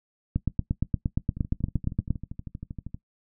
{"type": "two click trains", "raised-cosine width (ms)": 5, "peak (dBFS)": [-23, -12], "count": [21, 16], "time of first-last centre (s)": [[1.37, 2.945], [0.36, 2.106]], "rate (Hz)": [12.7, 8.59], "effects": ["noise-tail reverb RT60 0.1 s tail -17 dB re dry"]}